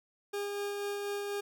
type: tone with tremolo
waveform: 40% pulse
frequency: 406 Hz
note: G#4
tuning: 39 cents flat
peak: -32 dBFS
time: 0.33-1.41 s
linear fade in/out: 10 ms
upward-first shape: sine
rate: 4.1 Hz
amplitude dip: 25%
effects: none